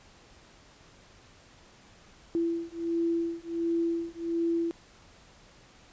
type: beating tone pair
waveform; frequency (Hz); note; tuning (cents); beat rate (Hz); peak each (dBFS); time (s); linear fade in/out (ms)
sine; 334.8 / 336.2; E4 / E4; +27 / +34; 1.4; -30 / -30; 2.35-4.71; 0
effects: pink hiss -56 dBFS RMS until 5.92 s + resampled to 16000 Hz